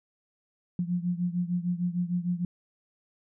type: beating tone pair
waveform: sine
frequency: 174.61 / 181.21 Hz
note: F3 / F#3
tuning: 0 / -36 cents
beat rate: 6.6 Hz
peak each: -28 / -31 dBFS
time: 0.79-2.45 s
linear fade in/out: 2 ms
effects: none